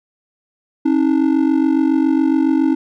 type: ring-modulated tone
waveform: triangle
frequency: 293.7 Hz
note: D4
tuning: in tune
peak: -7 dBFS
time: 0.85-2.75 s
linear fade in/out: 10 ms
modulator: 23.6 Hz
effects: none